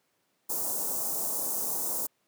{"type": "band-stop noise", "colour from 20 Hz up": "white", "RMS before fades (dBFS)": -31, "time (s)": [0.49, 2.07], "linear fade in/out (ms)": 10, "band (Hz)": [960, 6700], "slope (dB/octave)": 24, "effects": ["pink hiss -73 dBFS RMS until 2.27 s", "high-pass 200 Hz 12 dB/octave"]}